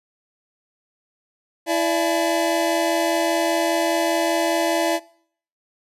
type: tone cluster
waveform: square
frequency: 331.5 / 587 / 672 / 857 Hz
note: E4 / D5 / E5 / A5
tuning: +10 / -1 / +33 / -46 cents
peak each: -24 / -25 / -24 / -28 dBFS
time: 1.66-5 s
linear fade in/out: 50 ms
effects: noise-tail reverb RT60 0.6 s tail -23 dB re dry + resampled to 32000 Hz